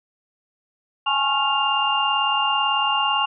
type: tone cluster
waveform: sine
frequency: 812 / 850 / 1092 / 1388 / 2799 Hz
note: G#5 / G#5 / C#6 / F6 / F7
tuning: -39 / +40 / -26 / -11 / +3 cents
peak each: -29 / -24 / -23 / -30 / -22 dBFS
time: 1.06-3.26 s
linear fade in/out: 10 ms
effects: none